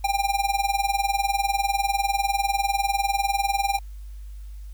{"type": "tone with tremolo", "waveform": "square", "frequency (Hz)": 797, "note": "G5", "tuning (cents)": 28, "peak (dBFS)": -18, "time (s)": [0.04, 3.79], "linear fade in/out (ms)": 5, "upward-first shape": "triangle", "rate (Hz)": 20, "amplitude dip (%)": 95, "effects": ["added 50 Hz sine -35 dBFS peak until 4.73 s", "white hiss -60 dBFS RMS until 4.73 s"]}